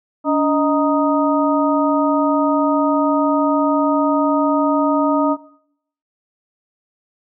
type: harmonic tone with a mistuned harmonic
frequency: 311.1 Hz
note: D#4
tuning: in tune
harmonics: 1 / 2 / 3 / 4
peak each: -16 / -19 / -21 / -22 dBFS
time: 0.24-5.37 s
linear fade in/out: 50 ms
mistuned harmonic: 1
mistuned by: -140 cents
effects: noise-tail reverb RT60 0.7 s tail -20 dB re dry